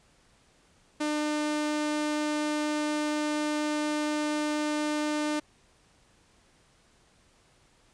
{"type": "tone", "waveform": "sawtooth", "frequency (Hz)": 300.7, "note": "D4", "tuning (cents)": 41, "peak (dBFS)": -23, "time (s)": [1, 5.4], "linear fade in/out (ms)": 10, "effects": ["pink hiss -63 dBFS RMS until 7.93 s", "resampled to 22050 Hz"]}